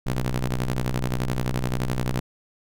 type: ring-modulated tone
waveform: sawtooth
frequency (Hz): 61.7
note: B1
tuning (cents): -1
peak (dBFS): -16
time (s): 0.06-2.2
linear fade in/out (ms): 5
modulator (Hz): 67.5
effects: none